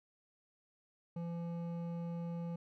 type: tone with hard clipping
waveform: triangle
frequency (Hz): 170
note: F3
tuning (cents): -46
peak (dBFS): -40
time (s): 1.16-2.56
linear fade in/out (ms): 5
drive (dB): 14
effects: none